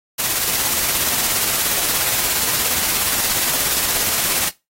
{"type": "noise with tremolo", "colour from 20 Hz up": "white", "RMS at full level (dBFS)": -18, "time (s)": [0.18, 4.5], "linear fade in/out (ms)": 20, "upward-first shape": "square", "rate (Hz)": 17, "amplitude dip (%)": 25, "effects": ["noise-tail reverb RT60 0.2 s tail -17 dB re dry", "AAC 48 kbps"]}